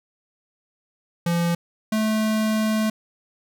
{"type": "tone pair in turn", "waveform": "square", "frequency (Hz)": [171, 217.3], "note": ["F3", "A3"], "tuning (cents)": [-36, -21], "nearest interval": "major third", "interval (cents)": 415, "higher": "second", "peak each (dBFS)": -20, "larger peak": "neither", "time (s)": [[1.26, 1.55], [1.92, 2.9]], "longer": "second", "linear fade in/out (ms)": 5, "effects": []}